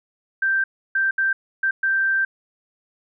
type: tone bursts at uneven times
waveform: sine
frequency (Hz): 1568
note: G6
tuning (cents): 0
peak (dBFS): -17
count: 5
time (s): 0.42-0.64 / 0.95-1.11 / 1.18-1.33 / 1.63-1.71 / 1.83-2.25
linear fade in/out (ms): 5
effects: none